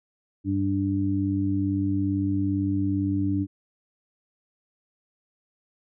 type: harmonic tone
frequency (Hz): 97.7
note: G2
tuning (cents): -5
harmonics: 1 / 2 / 3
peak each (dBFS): -27 / -31 / -24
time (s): 0.44-3.47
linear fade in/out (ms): 50
effects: none